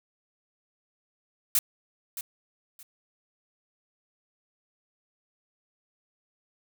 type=noise with echo; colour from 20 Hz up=blue; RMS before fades=-22 dBFS; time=1.55-1.59 s; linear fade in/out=2 ms; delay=620 ms; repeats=2; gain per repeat=-13 dB; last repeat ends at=2.83 s; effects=none